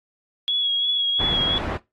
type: tone with vibrato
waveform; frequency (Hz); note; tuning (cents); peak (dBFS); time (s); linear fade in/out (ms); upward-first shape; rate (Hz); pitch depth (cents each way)
sine; 3340; G#7; +9; -19; 0.48-1.58; 0; sine; 2.9; 27
type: low-pass noise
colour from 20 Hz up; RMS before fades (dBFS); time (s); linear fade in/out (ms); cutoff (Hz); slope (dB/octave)
pink; -28; 1.19-1.78; 20; 1800; 12
effects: noise-tail reverb RT60 0.2 s tail -19 dB re dry + AAC 32 kbps